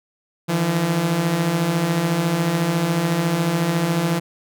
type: beating tone pair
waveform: sawtooth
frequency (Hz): 155.7 / 169.7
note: D#3 / F3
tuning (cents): +2 / -49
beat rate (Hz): 14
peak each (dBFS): -21 / -15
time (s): 0.48-4.2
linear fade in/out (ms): 20
effects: none